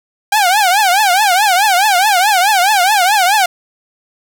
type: tone with vibrato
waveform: sawtooth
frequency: 783 Hz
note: G5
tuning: 2 cents flat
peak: -5 dBFS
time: 0.32-3.46 s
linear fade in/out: 5 ms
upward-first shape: triangle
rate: 4.7 Hz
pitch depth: 220 cents each way
effects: none